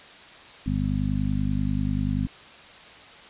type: harmonic tone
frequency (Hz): 50.3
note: G1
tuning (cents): +45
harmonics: 1 / 2 / 3 / 4 / 5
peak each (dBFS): -29 / -29 / -29 / -29 / -29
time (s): 0.66-2.27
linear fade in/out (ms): 5
effects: white hiss -46 dBFS RMS until 3.29 s + resampled to 8000 Hz